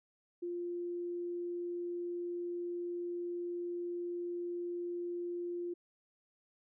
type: tone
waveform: sine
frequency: 349.2 Hz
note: F4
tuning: in tune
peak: -36 dBFS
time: 0.42-5.74 s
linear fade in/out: 10 ms
effects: none